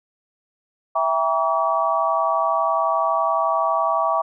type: chord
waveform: sine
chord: E diminished seventh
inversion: none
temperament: just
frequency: 659.3 / 791.1 / 949.3 / 1139.2 Hz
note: E5 / G5 / Bb5 / Db6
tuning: 0 / +16 / +31 / +47 cents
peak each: -22 / -25 / -25 / -21 dBFS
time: 0.95-4.22 s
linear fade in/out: 10 ms
effects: none